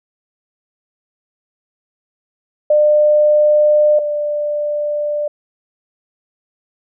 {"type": "tone pair in turn", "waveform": "sine", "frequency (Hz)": [600, 592.1], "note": ["D5", "D5"], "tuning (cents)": [37, 14], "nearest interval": "unison", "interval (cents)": 23, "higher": "first", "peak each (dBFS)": [-8, -16], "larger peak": "first", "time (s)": [[2.7, 3.99], [3.99, 5.28]], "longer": "neither", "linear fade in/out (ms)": 5, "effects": []}